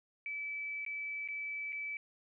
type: tone with dropouts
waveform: sine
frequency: 2305 Hz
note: D7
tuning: 33 cents flat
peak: -37 dBFS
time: 0.26-1.97 s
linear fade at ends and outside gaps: 1 ms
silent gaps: 0.85-0.863 / 1.277-1.286 / 1.723-1.728 s
effects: none